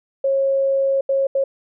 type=tone bursts at uneven times; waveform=sine; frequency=544 Hz; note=C#5; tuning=33 cents flat; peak=-15 dBFS; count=3; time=0.24-1.01 / 1.09-1.27 / 1.35-1.44 s; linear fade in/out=5 ms; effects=none